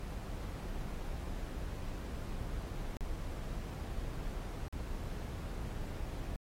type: noise with dropouts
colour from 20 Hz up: brown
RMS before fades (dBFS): -40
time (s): 0-6.36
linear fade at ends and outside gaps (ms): 0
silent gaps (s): 2.968-3.008 / 4.682-4.726
effects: AAC 48 kbps